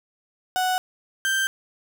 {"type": "tone pair in turn", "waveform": "35% pulse", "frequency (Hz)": [740, 1568], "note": ["F#5", "G6"], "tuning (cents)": [0, 0], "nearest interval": "octave + minor second", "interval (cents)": 1300, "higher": "second", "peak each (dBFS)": -19, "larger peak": "neither", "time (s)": [[0.56, 0.78], [1.25, 1.47]], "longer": "neither", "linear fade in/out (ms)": 0, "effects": []}